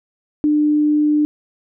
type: tone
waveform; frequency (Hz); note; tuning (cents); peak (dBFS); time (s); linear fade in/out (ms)
sine; 299.3; D4; +33; -12; 0.44-1.25; 0
effects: none